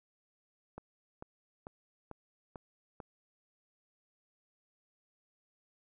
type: click train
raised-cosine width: 1 ms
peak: -30 dBFS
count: 6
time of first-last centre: 0.78-3.002 s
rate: 2.25 Hz
effects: none